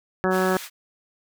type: harmonic tone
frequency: 186.5 Hz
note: F#3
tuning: 14 cents sharp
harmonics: 1 / 2 / 3 / 4 / 5 / 6 / 7 / 8 / 9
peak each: -25 / -23 / -27 / -29 / -32 / -33 / -30 / -34 / -30 dBFS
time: 0.24-0.57 s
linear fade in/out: 0 ms
type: high-pass noise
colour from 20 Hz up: pink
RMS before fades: -37 dBFS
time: 0.3-0.7 s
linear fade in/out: 50 ms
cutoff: 1700 Hz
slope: 12 dB/octave
effects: none